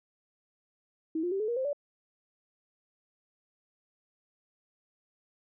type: tone with pitch steps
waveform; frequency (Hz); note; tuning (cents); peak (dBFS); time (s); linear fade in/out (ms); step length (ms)
sine; 320 / 353 / 389.4 / 429.6 / 474 / 522.9 / 576.8; D#4 / F4 / G4 / A4 / A#4 / C5 / D5; +49 / +19 / -12 / -41 / +29 / -1 / -31; -28; 1.15-1.731; 5; 83
effects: none